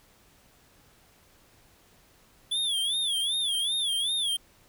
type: tone with vibrato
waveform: square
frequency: 3411 Hz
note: G#7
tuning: 46 cents sharp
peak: -26 dBFS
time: 2.51-4.37 s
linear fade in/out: 10 ms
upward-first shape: sine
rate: 2.6 Hz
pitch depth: 140 cents each way
effects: pink hiss -60 dBFS RMS until 4.68 s